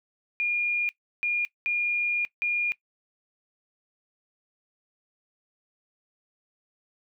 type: tone bursts at uneven times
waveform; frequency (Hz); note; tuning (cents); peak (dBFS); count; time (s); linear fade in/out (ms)
sine; 2422; D#7; -47; -23; 4; 0.4-0.89 / 1.23-1.45 / 1.66-2.25 / 2.42-2.72; 0
effects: noise-tail reverb RT60 0.1 s tail -19 dB re dry